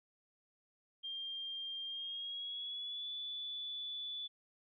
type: tone with pitch glide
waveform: sine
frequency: 3195 to 3464 Hz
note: G7 to A7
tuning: +32 to -28 cents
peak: -40 dBFS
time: 1.03-4.28 s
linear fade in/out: 20 ms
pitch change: +140 cents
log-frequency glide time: 1.86-3.1 s
effects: none